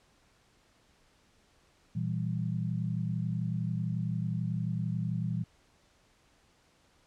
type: chord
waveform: sine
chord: E diminished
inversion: second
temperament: equal with one note detuned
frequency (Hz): 117.76 / 164.81 / 196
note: Bb2 / E3 / G3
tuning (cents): +18 / 0 / 0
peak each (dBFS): -33 / -33 / -37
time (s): 1.95-5.44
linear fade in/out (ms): 10
effects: pink hiss -66 dBFS RMS until 7.06 s + low-pass 8000 Hz 12 dB/octave